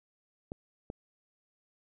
clicks, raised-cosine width 2 ms, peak -25 dBFS, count 2, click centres 0.519 / 0.901 s, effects none

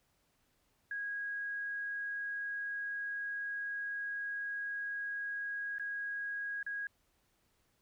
sine tone with dropouts, 1646 Hz, G#6, 16 cents flat, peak -36 dBFS, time 0.91-6.87 s, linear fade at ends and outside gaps 2 ms, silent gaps 5.784-5.796 / 6.629-6.664 s, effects pink hiss -75 dBFS RMS until 7.81 s

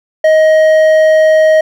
sine tone with hard clipping, 628 Hz, D#5, 16 cents sharp, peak -6 dBFS, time 0.24-1.61 s, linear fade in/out 5 ms, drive 6 dB, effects none

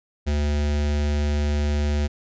square tone with notch filter, 73.42 Hz, D2, in tune, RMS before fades -22 dBFS, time 0.26-2.08 s, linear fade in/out 20 ms, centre 1100 Hz, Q 2, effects resampled to 16000 Hz

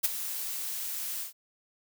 blue noise with ADSR envelope, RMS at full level -23 dBFS, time 0.03-1.33 s, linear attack 18 ms, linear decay 20 ms, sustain -12 dB, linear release 120 ms, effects none

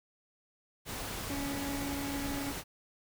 pink noise, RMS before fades -39 dBFS, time 0.85-2.64 s, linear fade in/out 50 ms
harmonic tone, 280 Hz, C#4, 18 cents sharp, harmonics 1 / 2 / 3 / 5 / 6 / 7 / 8, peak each -36 / -49 / -47 / -59 / -61 / -53 / -54 dBFS, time 1.3-2.52 s, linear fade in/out 0 ms
effects none

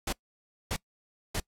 pink noise bursts, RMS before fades -31 dBFS, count 3, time 0.07-1.401 s, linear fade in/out 5 ms, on 57 ms, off 580 ms, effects noise-tail reverb RT60 0.1 s tail -23 dB re dry + low-pass 12000 Hz 12 dB/octave

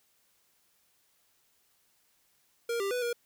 square tone with pitch steps, 468.6 / 395.5 / 494.3 / 475.8 Hz, A#4 / G4 / B4 / A#4, +9 / +15 / +1 / +35 cents, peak -30 dBFS, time 2.69-3.13 s, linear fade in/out 5 ms, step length 110 ms, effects white hiss -70 dBFS RMS until 3.25 s

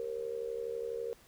sine tone with amplitude modulation, 466.2 Hz, A#4, in tune, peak -31 dBFS, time 0-1.13 s, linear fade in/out 0 ms, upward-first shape sine, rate 72.1 Hz, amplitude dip 85%, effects pink hiss -61 dBFS RMS until 1.27 s

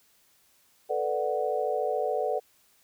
sine chord, B minor seventh, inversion third, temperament equal, 440 / 493.9 / 587.3 / 740 Hz, A4 / B4 / D5 / F#5, 0 / 0 / 0 / 0 cents, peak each -31 dBFS, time 0.89-2.4 s, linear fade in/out 20 ms, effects white hiss -64 dBFS RMS until 2.83 s

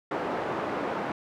pink band-pass noise, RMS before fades -31 dBFS, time 0.11-1.12 s, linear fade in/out 2 ms, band 310 to 1200 Hz, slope 12 dB/octave, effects none

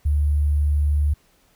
sine tone with sample-and-hold, 73.42 Hz, D2, in tune, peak -16 dBFS, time 0.05-1.14 s, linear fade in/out 10 ms, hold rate 11025 Hz, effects pink hiss -60 dBFS RMS until 1.55 s

